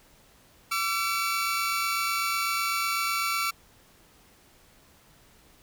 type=tone cluster; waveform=sawtooth; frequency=1162 / 1350 / 2276 Hz; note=D6 / E6 / C#7; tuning=-19 / +41 / +45 cents; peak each=-29 / -25 / -27 dBFS; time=0.71-3.51 s; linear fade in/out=10 ms; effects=pink hiss -58 dBFS RMS until 5.62 s